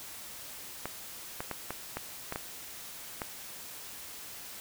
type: clicks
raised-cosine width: 0.5 ms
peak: -19 dBFS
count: 8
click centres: 0.856 / 1.405 / 1.513 / 1.706 / 1.97 / 2.324 / 2.359 / 3.218 s
effects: white hiss -45 dBFS RMS until 4.6 s